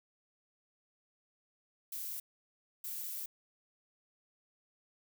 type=noise bursts at uneven times; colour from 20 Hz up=violet; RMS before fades=-41 dBFS; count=2; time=1.92-2.2 / 2.84-3.26 s; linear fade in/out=5 ms; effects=none